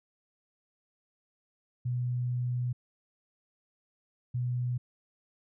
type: tone bursts at uneven times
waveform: sine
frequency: 123.47 Hz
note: B2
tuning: in tune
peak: -28 dBFS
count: 2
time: 1.85-2.73 / 4.34-4.78 s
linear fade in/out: 10 ms
effects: none